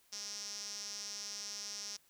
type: tone with band-pass filter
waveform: sawtooth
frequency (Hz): 205.1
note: G#3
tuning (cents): -21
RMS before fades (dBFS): -44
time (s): 0.12-1.97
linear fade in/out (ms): 10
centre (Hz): 5600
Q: 6.7
effects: white hiss -69 dBFS RMS until 2.09 s